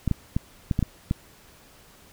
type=clicks; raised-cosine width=5 ms; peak=-10 dBFS; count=7; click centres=0.077 / 0.113 / 0.365 / 0.712 / 0.791 / 0.827 / 1.111 s; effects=pink hiss -53 dBFS RMS until 2.12 s